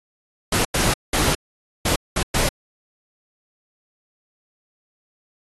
pink noise bursts at uneven times, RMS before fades -20 dBFS, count 6, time 0.52-0.65 / 0.74-0.94 / 1.13-1.35 / 1.85-1.96 / 2.16-2.23 / 2.34-2.49 s, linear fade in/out 5 ms, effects AAC 32 kbps

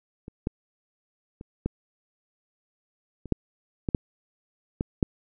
clicks, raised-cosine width 3 ms, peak -26 / -13 / -27 / -13 / -26 / -8 / -13 / -8 / -13 / -7 dBFS, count 10, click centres 0.281 / 0.471 / 1.411 / 1.66 / 3.257 / 3.323 / 3.888 / 3.948 / 4.809 / 5.028 s, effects none

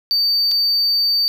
triangle tone with dropouts, 4600 Hz, D8, 37 cents flat, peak -13 dBFS, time 0.11-1.28 s, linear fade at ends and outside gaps 0 ms, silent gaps 0.513-0.516 s, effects none

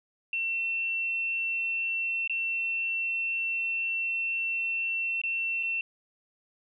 sine tone with dropouts, 2701 Hz, E7, 42 cents sharp, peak -27 dBFS, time 0.33-5.81 s, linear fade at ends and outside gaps 2 ms, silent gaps 2.276-2.296 / 5.216-5.236 / 5.629-5.632 s, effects none

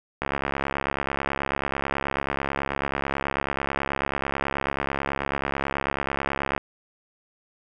click train, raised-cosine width 0.5 ms, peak -10 dBFS, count 441, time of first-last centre 0.22-6.578 s, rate 69.2 Hz, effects none

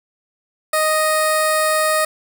10% pulse tone with notch filter, 622.3 Hz, D#5, in tune, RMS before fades -17 dBFS, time 0.73-2.05 s, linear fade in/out 5 ms, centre 3000 Hz, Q 0.84, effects none

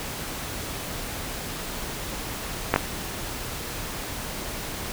clicks, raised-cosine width 0.5 ms, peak -3 dBFS, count 2, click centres 2.74 / 2.761 s, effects pink hiss -33 dBFS RMS until 4.92 s

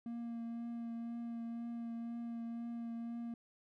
triangle tone with vibrato, 233.1 Hz, A#3, in tune, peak -38 dBFS, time 0.06-3.34 s, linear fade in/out 2 ms, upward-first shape triangle, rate 2 Hz, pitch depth 17 cents each way, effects none

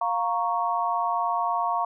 sine chord, Bb minor, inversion second, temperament equal with one note detuned, 702.9 / 932.3 / 1108.7 Hz, F5 / Bb5 / Db6, +11 / 0 / 0 cents, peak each -27 dBFS, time 0.01-1.85 s, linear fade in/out 5 ms, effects none

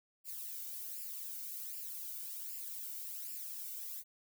violet noise with flanger, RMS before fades -44 dBFS, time 0.24-4.04 s, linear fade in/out 50 ms, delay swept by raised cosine 0.4 to 1.39 ms, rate 1.3 Hz, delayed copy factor +0.65, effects none

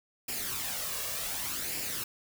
white noise with flanger, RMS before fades -35 dBFS, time 0.28-2.04 s, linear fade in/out 5 ms, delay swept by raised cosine 0.4 to 1.8 ms, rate 0.67 Hz, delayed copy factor +0.55, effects none

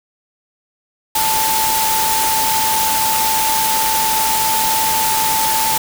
sine tone in noise, 882 Hz, A5, 4 cents sharp, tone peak -17 dBFS, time 1.15-5.78 s, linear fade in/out 5 ms, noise white, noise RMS -18 dBFS, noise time 1.15-5.78 s, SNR -2 dB, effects none

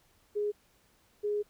sine tone pair in turn, 415.3 / 415.3 Hz, G#4 / G#4, 0 / 0 cents, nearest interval unison, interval 0 cents, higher neither, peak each -28 dBFS, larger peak neither, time 0.35-0.52 / 1.23-1.43 s, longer second, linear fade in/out 20 ms, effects pink hiss -67 dBFS RMS until 1.49 s

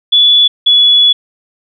sine tone pair in turn, 3432 / 3406 Hz, A7 / G#7, -44 / +43 cents, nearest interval unison, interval 13 cents, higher first, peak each -4 dBFS, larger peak neither, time 0.12-0.48 / 0.66-1.13 s, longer second, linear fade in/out 10 ms, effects none

